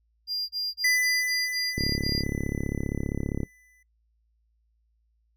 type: tone bursts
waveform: triangle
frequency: 4800 Hz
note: D8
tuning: 37 cents sharp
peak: -25 dBFS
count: 8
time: 0.27-2.24 s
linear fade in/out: 50 ms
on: 220 ms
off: 30 ms
type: tone with exponential decay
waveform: square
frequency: 2000 Hz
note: B6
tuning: 21 cents sharp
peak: -21 dBFS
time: 0.84-3.83 s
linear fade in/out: 5 ms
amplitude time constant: 650 ms
type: click train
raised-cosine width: 3 ms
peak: -15 dBFS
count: 59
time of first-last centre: 1.78-3.432 s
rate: 35.1 Hz
effects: noise-tail reverb RT60 0.1 s tail -19 dB re dry + added 56 Hz sine -66 dBFS peak until 5.36 s